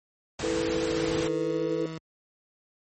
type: noise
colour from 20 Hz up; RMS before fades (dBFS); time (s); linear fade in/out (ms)
pink; -33; 0.39-1.28; 5
type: chord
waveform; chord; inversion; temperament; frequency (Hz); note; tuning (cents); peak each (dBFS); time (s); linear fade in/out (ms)
sine; E suspended fourth; none; equal; 329.6 / 440 / 493.9; E4 / A4 / B4; 0 / 0 / 0; -30; 0.43-1.86; 2
type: tone with pitch glide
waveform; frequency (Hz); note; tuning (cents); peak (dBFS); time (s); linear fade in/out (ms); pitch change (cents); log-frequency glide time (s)
20% pulse; 155.56 to 160.86; D#3 to E3; 0 to -42; -30; 0.96-1.98; 0; +58; 1.27-1.87
effects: high-pass 60 Hz 12 dB/octave + MP3 32 kbps